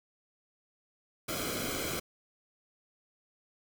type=noise with comb filter; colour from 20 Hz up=pink; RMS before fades=-35 dBFS; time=1.28-2 s; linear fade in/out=10 ms; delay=1.1 ms; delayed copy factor=-0.75; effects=none